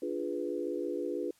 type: chord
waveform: sine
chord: D diminished seventh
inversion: none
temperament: equal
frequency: 293.7 / 349.2 / 415.3 / 493.9 Hz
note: D4 / F4 / Ab4 / Cb5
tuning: 0 / 0 / 0 / 0 cents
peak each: -38 / -36 / -38 / -38 dBFS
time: 0.02-1.31 s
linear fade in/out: 5 ms
effects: white hiss -66 dBFS RMS until 1.39 s + low-pass 12000 Hz 12 dB/octave